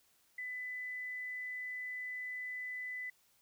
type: tone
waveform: sine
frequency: 2000 Hz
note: B6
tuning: 21 cents sharp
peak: -39 dBFS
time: 0.38-3.1 s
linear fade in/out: 5 ms
effects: white hiss -71 dBFS RMS until 3.41 s